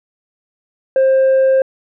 sine tone, 530 Hz, C5, 22 cents sharp, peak -6 dBFS, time 0.96-1.62 s, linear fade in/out 2 ms, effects tanh soft clip ceiling -8 dBFS

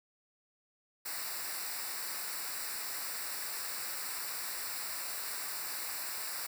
white noise with comb filter, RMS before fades -39 dBFS, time 1.05-6.47 s, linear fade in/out 10 ms, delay 0.31 ms, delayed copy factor -0.8, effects none

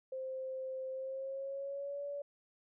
sine tone with pitch glide, 523.3 to 570.7 Hz, C5 to D5, 0 to -50 cents, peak -38 dBFS, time 0.12-2.22 s, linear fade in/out 5 ms, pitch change +150 cents, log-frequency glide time 0.91-2.04 s, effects none

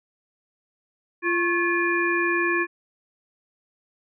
harmonic tone with a mistuned harmonic, 344.9 Hz, F4, 22 cents flat, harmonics 1 / 3 / 5 / 7, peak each -24 / -28 / -24 / -28 dBFS, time 1.22-2.67 s, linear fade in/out 50 ms, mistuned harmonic 3, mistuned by +93 cents, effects none

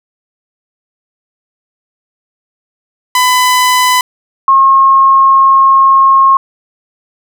sawtooth / sine tone pair in turn, 1003 / 1079.5 Hz, B5 / C#6, +26 / -46 cents, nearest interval minor second, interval 128 cents, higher second, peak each -3 dBFS, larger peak neither, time 3.15-4.01 / 4.48-6.37 s, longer second, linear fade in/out 2 ms, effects none

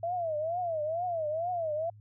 sine tone with vibrato, 659.3 Hz, E5, in tune, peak -29 dBFS, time 0.03-1.9 s, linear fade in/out 5 ms, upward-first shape triangle, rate 2.2 Hz, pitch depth 190 cents each way, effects added 105 Hz sine -50 dBFS peak until 2 s

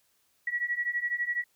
sine beating tone pair, 1921 / 1933 Hz, B6 / B6, -48 / -38 cents, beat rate 12 Hz, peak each -32 / -30 dBFS, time 0.47-1.44 s, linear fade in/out 5 ms, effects white hiss -70 dBFS RMS until 1.55 s

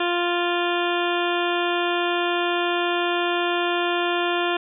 harmonic tone, 349.2 Hz, F4, in tune, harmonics 1 / 2 / 3 / 4 / 5 / 7 / 8 / 9 / 10, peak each -24 / -27 / -29 / -30 / -31 / -32 / -33 / -34 / -34 dBFS, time 0-4.57 s, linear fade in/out 5 ms, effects none

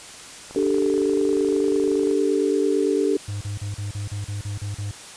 click train, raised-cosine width 1 ms, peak -25 dBFS, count 42, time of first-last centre 0.51-2.112 s, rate 25.6 Hz
sine chord, D suspended fourth, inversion none, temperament just, 293.7 / 391.6 / 440.5 Hz, D4 / G4 / A4, 0 / -2 / +2 cents, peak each -23 / -21 / -23 dBFS, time 0.56-3.17 s, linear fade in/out 2 ms
triangle tone bursts, 101.9 Hz, G#2, 32 cents flat, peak -24 dBFS, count 10, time 3.28-4.913 s, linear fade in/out 5 ms, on 130 ms, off 37 ms
effects white hiss -40 dBFS RMS until 5.16 s + resampled to 22050 Hz

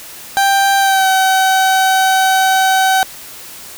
30% pulse tone with pitch glide, 787 to 761.5 Hz, G5 to F#5, +7 to +50 cents, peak -7 dBFS, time 0.37-3.03 s, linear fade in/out 0 ms, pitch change -57 cents, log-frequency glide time 0.79-1.08 s, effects white hiss -33 dBFS RMS until 3.77 s

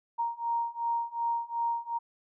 sine beating tone pair, 932.3 / 935 Hz, A#5 / A#5, 0 / +5 cents, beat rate 2.7 Hz, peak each -32 / -31 dBFS, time 0.18-1.99 s, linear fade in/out 20 ms, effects none

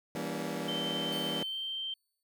20% pulse chord, E diminished seventh, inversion none, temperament just, 164.81 / 197.78 / 237.3 / 284.8 Hz, E3 / G3 / Bb3 / Db4, 0 / +16 / +31 / +47 cents, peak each -35 dBFS, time 0.15-1.43 s, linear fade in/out 2 ms
sine tone with pitch glide, 3095 to 3133 Hz, G7 to G7, -23 to -2 cents, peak -34 dBFS, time 0.68-1.94 s, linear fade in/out 5 ms, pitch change +21 cents, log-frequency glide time 1.47-1.56 s
10% pulse tone with exponential decay, 4462 Hz, C#8, 11 cents sharp, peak -38 dBFS, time 1.12-2.23 s, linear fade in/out 2 ms, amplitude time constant 240 ms
effects none

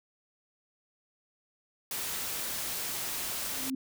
white noise, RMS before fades -35 dBFS, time 1.91-3.7 s, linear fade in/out 2 ms
sine tone with exponential growth, 263.9 Hz, C4, 15 cents sharp, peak -28 dBFS, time 3.41-3.75 s, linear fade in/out 5 ms, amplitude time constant 72 ms
effects none

